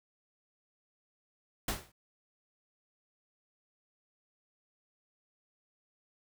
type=noise with exponential decay; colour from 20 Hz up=pink; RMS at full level=-29 dBFS; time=1.68-1.92 s; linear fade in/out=5 ms; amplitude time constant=51 ms; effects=none